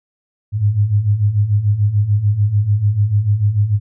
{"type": "beating tone pair", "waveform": "sine", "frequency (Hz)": [99.3, 106.1], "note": ["G2", "G#2"], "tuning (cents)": [23, 38], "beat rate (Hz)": 6.8, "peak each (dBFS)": [-18, -13], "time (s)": [0.52, 3.8], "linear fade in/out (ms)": 50, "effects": []}